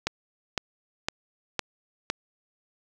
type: click train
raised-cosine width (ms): 0.2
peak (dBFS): -8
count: 5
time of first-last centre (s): 0.07-2.1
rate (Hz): 1.97
effects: 7-bit